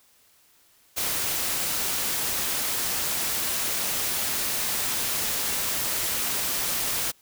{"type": "noise", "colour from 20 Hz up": "white", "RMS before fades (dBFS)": -27, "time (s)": [0.96, 7.12], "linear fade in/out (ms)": 20, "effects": ["white hiss -60 dBFS RMS until 7.21 s"]}